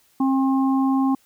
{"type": "harmonic tone", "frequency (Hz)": 267.4, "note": "C4", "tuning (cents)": 38, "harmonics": [1, 3, 4], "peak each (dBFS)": [-17, -27, -29], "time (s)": [0.2, 1.15], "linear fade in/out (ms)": 5, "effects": ["white hiss -60 dBFS RMS until 1.25 s"]}